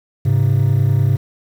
triangle tone pair together, 103.83 / 134 Hz, G#2 / C3, 0 / +42 cents, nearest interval major third, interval 442 cents, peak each -12 dBFS, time 0.25-1.17 s, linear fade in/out 10 ms, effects tanh soft clip ceiling -3 dBFS + 7-bit

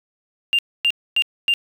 triangle tone bursts, 2794 Hz, F7, in tune, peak -11 dBFS, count 4, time 0.53-1.538 s, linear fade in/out 0 ms, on 57 ms, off 260 ms, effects tanh soft clip ceiling -11 dBFS

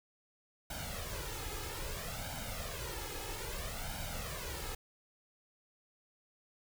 pink noise with flanger, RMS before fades -41 dBFS, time 0.7-4.75 s, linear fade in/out 5 ms, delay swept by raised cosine 1.3 to 2.4 ms, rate 0.61 Hz, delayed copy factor +0.75, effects none

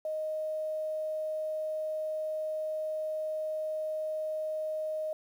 sine tone with quantisation, 622.3 Hz, D#5, in tune, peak -31 dBFS, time 0.05-5.13 s, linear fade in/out 2 ms, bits 10, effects none

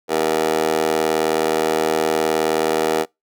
15% pulse tone with high-pass filter, 79.2 Hz, D#2, 31 cents sharp, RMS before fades -19 dBFS, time 0.08-3.06 s, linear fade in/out 50 ms, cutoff 480 Hz, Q 6.3, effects noise-tail reverb RT60 0.2 s tail -26 dB re dry

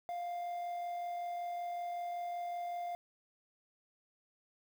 triangle tone with amplitude modulation, 700 Hz, F5, 4 cents sharp, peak -34 dBFS, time 0.09-2.95 s, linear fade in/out 0 ms, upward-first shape sine, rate 45.3 Hz, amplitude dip 25%, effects 10-bit

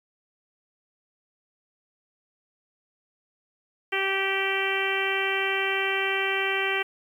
harmonic tone, 388.5 Hz, G4, 16 cents flat, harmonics 1 / 2 / 3 / 4 / 5 / 6 / 7 / 8, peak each -30 / -34 / -35 / -32 / -30 / -30 / -32 / -34 dBFS, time 3.92-6.83 s, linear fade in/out 10 ms, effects 9-bit

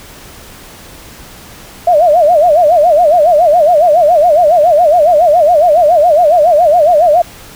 sine tone with vibrato, 649 Hz, E5, 27 cents flat, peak -4 dBFS, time 1.87-7.22 s, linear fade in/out 5 ms, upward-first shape sine, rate 7.2 Hz, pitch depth 190 cents each way, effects pink hiss -34 dBFS RMS until 7.55 s

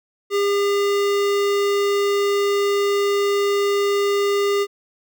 square tone with notch filter, 403.5 Hz, G#4, 50 cents flat, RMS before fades -19 dBFS, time 0.3-4.67 s, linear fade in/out 50 ms, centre 11000 Hz, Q 0.96, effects none

